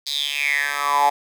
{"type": "tone with high-pass filter sweep", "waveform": "10% pulse", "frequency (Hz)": 143.5, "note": "D3", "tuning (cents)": -40, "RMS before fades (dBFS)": -21, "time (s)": [0.06, 1.1], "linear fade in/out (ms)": 10, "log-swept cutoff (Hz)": [4400, 790], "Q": 8.1, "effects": []}